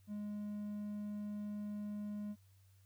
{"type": "tone", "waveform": "triangle", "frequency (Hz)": 207.7, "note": "G#3", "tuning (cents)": 0, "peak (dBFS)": -38, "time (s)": [0.07, 2.36], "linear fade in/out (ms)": 50, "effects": ["added 96 Hz sine -63 dBFS peak until 2.85 s", "white hiss -75 dBFS RMS until 2.85 s"]}